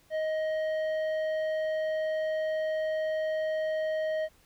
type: tone with tanh clipping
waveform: sine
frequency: 627 Hz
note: D#5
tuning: 13 cents sharp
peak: -29 dBFS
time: 0.1-4.29 s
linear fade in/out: 50 ms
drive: 9 dB
effects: pink hiss -63 dBFS RMS until 4.45 s